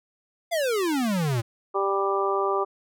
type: exponential sweep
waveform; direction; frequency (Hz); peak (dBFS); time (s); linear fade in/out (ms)
square; down; 708 to 110; -23; 0.51-1.42; 20
type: harmonic tone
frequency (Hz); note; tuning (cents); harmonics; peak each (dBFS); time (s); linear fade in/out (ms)
196.6; G3; +5; 2 / 3 / 4 / 5 / 6; -25 / -31 / -30 / -31 / -27; 1.74-2.65; 20
effects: none